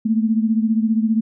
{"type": "beating tone pair", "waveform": "sine", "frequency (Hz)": [219, 234], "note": ["A3", "A#3"], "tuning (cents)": [-8, 7], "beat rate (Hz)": 15, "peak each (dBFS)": [-16, -21], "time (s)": [0.05, 1.21], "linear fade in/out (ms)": 10, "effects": []}